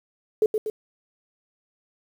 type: tone with echo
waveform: sine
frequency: 431.1 Hz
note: A4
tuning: 35 cents flat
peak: -15 dBFS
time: 0.42-0.46 s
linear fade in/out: 2 ms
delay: 120 ms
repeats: 2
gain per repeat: -5 dB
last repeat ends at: 0.7 s
effects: 8-bit

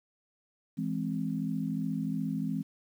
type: chord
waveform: sine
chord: E augmented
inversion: none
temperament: equal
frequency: 164.81 / 207.7 / 261.6 Hz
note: E3 / G#3 / B#3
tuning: 0 / 0 / 0 cents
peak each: -34 dBFS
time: 0.77-2.63 s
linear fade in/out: 20 ms
effects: 10-bit

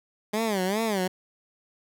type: tone with vibrato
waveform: 15% pulse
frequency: 204.1 Hz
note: G#3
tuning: 30 cents flat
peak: -18 dBFS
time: 0.33-1.08 s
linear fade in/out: 10 ms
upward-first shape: sine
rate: 2.5 Hz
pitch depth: 190 cents each way
effects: none

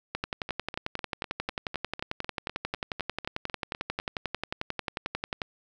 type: two click trains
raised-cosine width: 0.3 ms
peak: -20 / -14 dBFS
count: 16 / 60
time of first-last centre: 0.24-3.999 / 0.15-5.418 s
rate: 3.99 / 11.2 Hz
effects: none

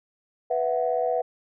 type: chord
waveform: sine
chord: B suspended fourth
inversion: none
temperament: equal with one note detuned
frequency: 493.9 / 663.5 / 740 Hz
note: B4 / E5 / F#5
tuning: 0 / +11 / 0 cents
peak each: -25 / -26 / -27 dBFS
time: 0.5-1.22 s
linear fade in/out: 10 ms
effects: tanh soft clip ceiling -12 dBFS

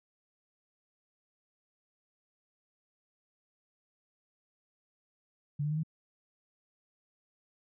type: tone with pitch steps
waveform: sine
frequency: 145.3 / 149.47 / 153.76 / 158.18 Hz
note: D3 / D3 / D#3 / D#3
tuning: -18 / +31 / -20 / +29 cents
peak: -29 dBFS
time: 5.59-5.834 s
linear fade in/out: 10 ms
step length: 61 ms
effects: none

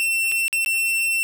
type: tone with dropouts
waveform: 45% pulse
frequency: 2698 Hz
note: E7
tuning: 40 cents sharp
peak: -19 dBFS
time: 0-1.23 s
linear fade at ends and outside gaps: 0 ms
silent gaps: 0.316-0.32 / 0.481-0.528 / 0.647-0.661 s
effects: none

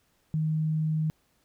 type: tone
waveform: sine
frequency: 156.4 Hz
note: D#3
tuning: 9 cents sharp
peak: -24 dBFS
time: 0.34-1.1 s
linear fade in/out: 0 ms
effects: pink hiss -69 dBFS RMS until 1.44 s

